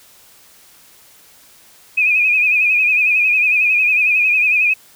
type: tone with vibrato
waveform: sine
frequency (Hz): 2489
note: D#7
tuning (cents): 0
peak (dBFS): -11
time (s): 1.97-4.74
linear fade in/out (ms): 10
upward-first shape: sine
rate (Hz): 11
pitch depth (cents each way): 62
effects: white hiss -47 dBFS RMS until 4.95 s